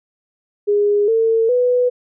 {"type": "tone with pitch steps", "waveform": "sine", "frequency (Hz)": [411.3, 451.1, 494.8], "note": ["G#4", "A4", "B4"], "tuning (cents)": [-17, 43, 3], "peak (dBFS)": -12, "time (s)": [0.67, 1.9], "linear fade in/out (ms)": 20, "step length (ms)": 410, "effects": []}